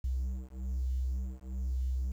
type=beating tone pair; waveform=triangle; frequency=63.5 / 64.6 Hz; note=B1 / C2; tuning=+49 / -21 cents; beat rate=1.1 Hz; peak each=-31 / -31 dBFS; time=0.04-2.12 s; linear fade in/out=5 ms; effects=tanh soft clip ceiling -27 dBFS + 10-bit